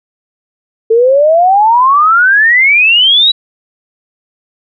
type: exponential sweep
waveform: sine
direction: up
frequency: 440 to 3951 Hz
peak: -4 dBFS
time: 0.9-3.32 s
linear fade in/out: 10 ms
effects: none